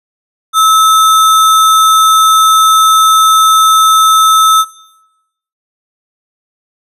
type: tone with sample-and-hold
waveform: sine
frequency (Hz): 1300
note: E6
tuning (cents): -24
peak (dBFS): -4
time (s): 0.53-4.65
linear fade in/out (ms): 50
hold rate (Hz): 4900
effects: noise-tail reverb RT60 0.9 s tail -17 dB re dry + resampled to 32000 Hz